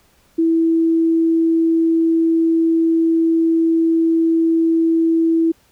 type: tone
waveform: sine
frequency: 328.1 Hz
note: E4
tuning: 8 cents flat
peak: -12 dBFS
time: 0.38-5.52 s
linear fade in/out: 10 ms
effects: pink hiss -56 dBFS RMS until 5.71 s